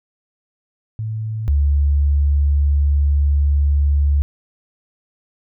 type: tone pair in turn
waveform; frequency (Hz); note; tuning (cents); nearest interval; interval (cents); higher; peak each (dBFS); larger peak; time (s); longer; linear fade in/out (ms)
sine; 109.7 / 71.68; A2 / D2; -5 / -41; perfect fifth; 736; first; -21 / -12; second; 0.99-1.48 / 1.48-4.22; second; 0
effects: none